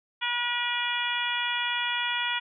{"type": "harmonic tone", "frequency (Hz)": 481.8, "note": "B4", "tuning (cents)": -43, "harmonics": [2, 3, 4, 5, 6, 7], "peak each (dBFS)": [-33, -33, -33, -33, -33, -33], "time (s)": [0.21, 2.4], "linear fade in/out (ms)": 20, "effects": []}